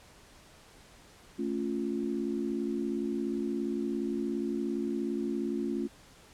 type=chord; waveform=sine; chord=A augmented; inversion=none; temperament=equal; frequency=220 / 277.2 / 349.2 Hz; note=A3 / C#4 / E#4; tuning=0 / 0 / 0 cents; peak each=-34 dBFS; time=1.38-5.88 s; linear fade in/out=20 ms; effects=pink hiss -56 dBFS RMS until 6.33 s + low-pass 10000 Hz 12 dB/octave